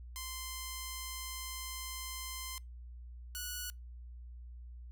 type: tone pair in turn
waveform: 5% pulse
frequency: 1040 / 1470.8 Hz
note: C6 / F#6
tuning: -11 / -11 cents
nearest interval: tritone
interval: 600 cents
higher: second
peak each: -29 / -28 dBFS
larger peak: second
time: 0.16-2.58 / 3.35-3.7 s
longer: first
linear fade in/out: 0 ms
effects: noise-tail reverb RT60 0.2 s tail -26 dB re dry + added 60 Hz sine -46 dBFS peak until 4.91 s